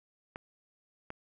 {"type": "clicks", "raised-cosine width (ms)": 0.5, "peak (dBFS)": -25, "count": 2, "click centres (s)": [0.359, 1.104], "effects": []}